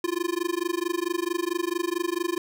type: tone with amplitude modulation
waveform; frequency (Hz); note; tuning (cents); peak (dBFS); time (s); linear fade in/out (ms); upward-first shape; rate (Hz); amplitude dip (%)
square; 347.2; F4; -10; -22; 0.04-2.38; 2; sine; 24.5; 100
effects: none